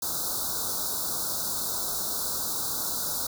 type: band-stop noise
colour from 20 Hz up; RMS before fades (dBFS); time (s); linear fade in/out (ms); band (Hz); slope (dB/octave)
white; -30; 0.02-3.27; 5; 1500 to 3700; 96
effects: none